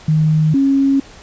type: tone pair in turn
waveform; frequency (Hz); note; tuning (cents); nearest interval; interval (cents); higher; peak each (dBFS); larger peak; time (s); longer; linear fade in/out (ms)
sine; 155.56 / 273.8; D#3 / C#4; 0 / -21; minor seventh; 979; second; -10; neither; 0.08-0.54 / 0.54-1; neither; 5
effects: pink hiss -40 dBFS RMS until 1.22 s + resampled to 16000 Hz